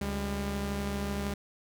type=tone pair together; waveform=sawtooth; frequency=71.21 / 200.9 Hz; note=C#2 / G3; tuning=+47 / +43 cents; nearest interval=octave + tritone; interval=1796 cents; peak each=-31 / -29 dBFS; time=0.01-1.34 s; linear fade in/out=5 ms; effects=none